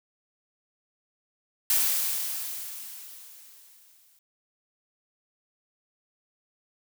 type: noise with exponential decay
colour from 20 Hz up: blue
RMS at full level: -22 dBFS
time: 1.7-4.19 s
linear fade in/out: 2 ms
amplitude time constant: 540 ms
effects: none